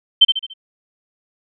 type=tone with echo; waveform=sine; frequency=3107 Hz; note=G7; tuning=16 cents flat; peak=-4 dBFS; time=0.21-0.25 s; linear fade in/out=10 ms; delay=72 ms; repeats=4; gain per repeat=-7 dB; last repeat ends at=0.538 s; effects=none